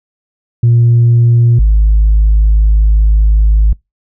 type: tone pair in turn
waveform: sine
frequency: 118.2 / 52.65 Hz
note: A#2 / G#1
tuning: +24 / +24 cents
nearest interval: octave + major second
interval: 1400 cents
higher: first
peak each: -3 dBFS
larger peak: neither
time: 0.63-1.59 / 1.59-3.73 s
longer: second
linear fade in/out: 5 ms
effects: noise-tail reverb RT60 0.2 s tail -26 dB re dry + tanh soft clip ceiling -2 dBFS